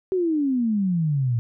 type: exponential sweep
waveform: sine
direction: down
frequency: 383.8 to 113.8 Hz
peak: -19 dBFS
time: 0.12-1.39 s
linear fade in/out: 0 ms
effects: none